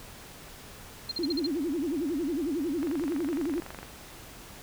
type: tone bursts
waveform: sine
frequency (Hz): 4186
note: C8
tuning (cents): 0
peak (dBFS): -29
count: 6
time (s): 1.09-1.466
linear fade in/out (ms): 5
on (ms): 26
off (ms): 44
type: tone with vibrato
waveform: sine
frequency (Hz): 308.2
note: D#4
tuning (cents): -16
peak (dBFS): -27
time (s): 1.19-3.6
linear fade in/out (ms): 0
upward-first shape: sine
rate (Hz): 11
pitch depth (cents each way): 250
type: click train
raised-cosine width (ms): 0.5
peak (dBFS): -25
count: 25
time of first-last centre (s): 2.83-3.83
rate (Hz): 24
effects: pink hiss -47 dBFS RMS until 4.62 s